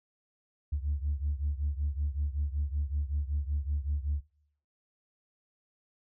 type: beating tone pair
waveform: sine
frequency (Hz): 70.8 / 76.1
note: C#2 / D#2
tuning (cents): +37 / -38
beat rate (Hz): 5.3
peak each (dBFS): -30 / -32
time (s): 0.72-4.21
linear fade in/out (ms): 10
effects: noise-tail reverb RT60 0.7 s tail -23 dB re dry + tanh soft clip ceiling -23 dBFS